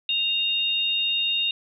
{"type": "tone pair together", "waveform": "sine", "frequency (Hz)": [2794, 3704], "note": ["F7", "A#7"], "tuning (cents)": [0, -12], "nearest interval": "perfect fourth", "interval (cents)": 488, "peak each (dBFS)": -24, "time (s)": [0.09, 1.51], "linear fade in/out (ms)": 2, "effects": []}